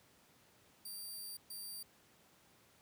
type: tone bursts at uneven times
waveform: 10% pulse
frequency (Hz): 4699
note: D8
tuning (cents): 0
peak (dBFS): -38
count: 2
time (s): 0.85-1.37 / 1.5-1.83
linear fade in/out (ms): 5
effects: pink hiss -67 dBFS RMS until 2.81 s + high-pass 100 Hz 12 dB/octave